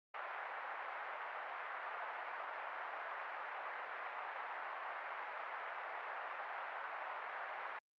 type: band-pass noise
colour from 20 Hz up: pink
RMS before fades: -45 dBFS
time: 0.14-7.79 s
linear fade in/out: 5 ms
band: 700 to 2000 Hz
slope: 24 dB/octave
effects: Opus 48 kbps